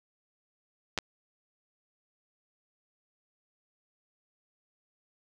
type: clicks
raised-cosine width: 0.2 ms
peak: -13 dBFS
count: 2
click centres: 0.977 / 0.987 s
effects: none